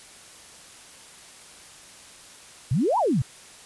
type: exponential two-way sweep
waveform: sine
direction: up then down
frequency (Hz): 108.9 to 1016 to 108.9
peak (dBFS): -19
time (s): 2.71-3.22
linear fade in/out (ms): 5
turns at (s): 2.98
effects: white hiss -47 dBFS RMS until 3.65 s + resampled to 24000 Hz

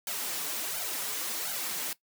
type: noise with flanger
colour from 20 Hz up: white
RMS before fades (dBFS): -34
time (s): 0.07-1.93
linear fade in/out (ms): 2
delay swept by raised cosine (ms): 1.3 to 6.8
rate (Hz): 1.4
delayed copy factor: +0.95
effects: noise-tail reverb RT60 0.1 s tail -18 dB re dry + high-pass 200 Hz 12 dB/octave

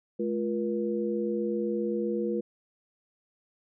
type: tone cluster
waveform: sine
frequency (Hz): 212.9 / 349.8 / 477.5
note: G#3 / F4 / A#4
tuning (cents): +43 / +3 / +42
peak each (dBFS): -31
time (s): 0.19-2.41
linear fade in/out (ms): 10
effects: none

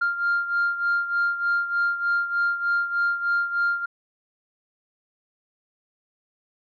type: beating tone pair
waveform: sine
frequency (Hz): 1396.9 / 1400.2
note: F6 / F6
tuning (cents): 0 / +4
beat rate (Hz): 3.3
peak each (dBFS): -21 / -26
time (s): 0.01-3.86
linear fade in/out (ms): 10
effects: tanh soft clip ceiling -16 dBFS

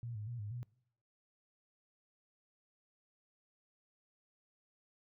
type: tone with pitch steps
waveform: sine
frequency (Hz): 118.3 / 105.5 / 120 / 103.7 / 121.8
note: A#2 / G#2 / B2 / G#2 / B2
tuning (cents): +26 / +28 / -49 / -2 / -24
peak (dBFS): -40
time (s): 0.03-0.63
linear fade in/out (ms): 0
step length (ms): 120
effects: noise-tail reverb RT60 0.7 s tail -24 dB re dry

